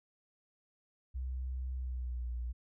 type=tone with pitch glide; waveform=sine; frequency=64 to 60.06 Hz; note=C2 to B1; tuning=-38 to -48 cents; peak=-35 dBFS; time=1.14-2.53 s; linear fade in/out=20 ms; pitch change=-110 cents; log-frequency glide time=1.76-2.29 s; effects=none